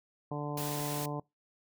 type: harmonic tone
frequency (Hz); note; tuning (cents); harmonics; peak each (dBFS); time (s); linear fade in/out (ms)
146.83; D3; 0; 1 / 2 / 3 / 4 / 5 / 6 / 7; -37 / -40 / -42 / -43 / -44 / -45 / -45; 0.31-1.2; 5
type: noise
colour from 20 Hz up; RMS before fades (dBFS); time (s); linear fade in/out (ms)
white; -40; 0.57-1.06; 5
effects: noise-tail reverb RT60 0.2 s tail -24 dB re dry